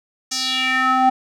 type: tone with band-pass filter sweep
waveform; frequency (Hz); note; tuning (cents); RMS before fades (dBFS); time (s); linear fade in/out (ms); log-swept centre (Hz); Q
square; 259.3; C4; -15; -18; 0.31-1.1; 10; 6100 to 760; 3.3
effects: none